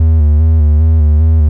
triangle tone with vibrato, 77.5 Hz, D#2, 6 cents flat, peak -3 dBFS, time 0-1.49 s, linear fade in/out 5 ms, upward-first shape square, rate 2.5 Hz, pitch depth 54 cents each way, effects none

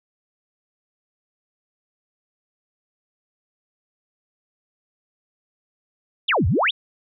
sine exponential two-way sweep, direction down then up, 3951 to 73.4 to 3951 Hz, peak -16 dBFS, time 6.28-6.71 s, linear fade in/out 10 ms, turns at 6.47 s, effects none

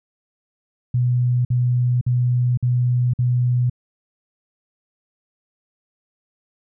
sine tone bursts, 123.47 Hz, B2, in tune, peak -15 dBFS, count 5, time 0.94-3.698 s, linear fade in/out 5 ms, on 510 ms, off 52 ms, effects none

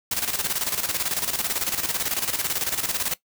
white noise with tremolo, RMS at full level -24 dBFS, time 0.11-3.14 s, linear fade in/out 5 ms, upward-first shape square, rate 18 Hz, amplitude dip 65%, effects noise-tail reverb RT60 0.1 s tail -18 dB re dry

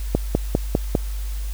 click train, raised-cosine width 2 ms, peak -3 dBFS, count 5, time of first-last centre 0.15-0.952 s, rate 4.99 Hz, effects added 50 Hz sine -24 dBFS peak until 1.53 s + white hiss -42 dBFS RMS until 1.53 s

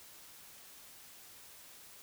silence, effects white hiss -55 dBFS RMS until 2.02 s

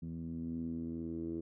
10% pulse tone with low-pass filter sweep, 82.41 Hz, E2, in tune, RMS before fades -40 dBFS, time 0.02-1.41 s, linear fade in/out 10 ms, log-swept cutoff 200 to 340 Hz, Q 4.7, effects none

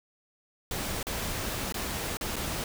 pink noise with dropouts, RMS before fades -33 dBFS, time 0.71-2.64 s, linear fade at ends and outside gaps 2 ms, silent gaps 1.029-1.068 / 1.724-1.742 / 2.171-2.21 / 2.359-2.364 s, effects none

